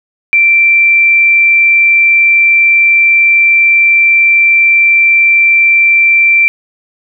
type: tone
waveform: sine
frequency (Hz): 2349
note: D7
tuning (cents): 0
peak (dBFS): -4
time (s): 0.33-6.48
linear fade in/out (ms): 0
effects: none